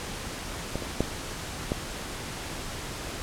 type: clicks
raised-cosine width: 2 ms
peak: -16 / -21 / -9 / -12 dBFS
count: 4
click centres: 0.756 / 0.823 / 1.006 / 1.719 s
effects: pink hiss -36 dBFS RMS until 3.22 s + low-pass 10000 Hz 12 dB/octave